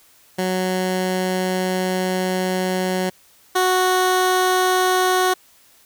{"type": "tone pair in turn", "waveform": "15% pulse", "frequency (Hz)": [185, 369], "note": ["F#3", "F#4"], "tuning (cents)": [0, -5], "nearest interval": "octave", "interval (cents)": 1195, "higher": "second", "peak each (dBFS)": [-13, -9], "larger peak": "second", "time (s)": [[0.38, 3.1], [3.55, 5.34]], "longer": "first", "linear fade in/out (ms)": 10, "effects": ["white hiss -53 dBFS RMS until 5.85 s"]}